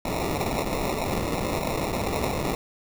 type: noise with sample-and-hold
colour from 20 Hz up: blue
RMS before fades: -27 dBFS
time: 0.05-2.55 s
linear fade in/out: 2 ms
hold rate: 1575 Hz
effects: none